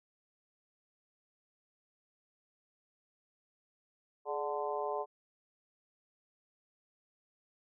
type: harmonic tone with a mistuned harmonic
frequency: 147.4 Hz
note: D3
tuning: 7 cents sharp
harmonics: 3 / 4 / 5 / 6 / 7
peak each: -38 / -39 / -40 / -41 / -41 dBFS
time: 4.25-5.06 s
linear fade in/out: 50 ms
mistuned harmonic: 3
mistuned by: -77 cents
effects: none